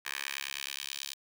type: tone with high-pass filter sweep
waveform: 10% pulse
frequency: 69.3 Hz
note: C#2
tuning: in tune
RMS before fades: -39 dBFS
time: 0.05-1.14 s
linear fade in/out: 10 ms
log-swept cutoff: 1800 to 3800 Hz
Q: 1.5
effects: none